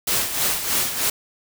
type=noise with tremolo; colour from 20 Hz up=white; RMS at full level=-20 dBFS; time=0.07-1.1 s; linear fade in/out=5 ms; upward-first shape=sine; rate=3.2 Hz; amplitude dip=60%; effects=none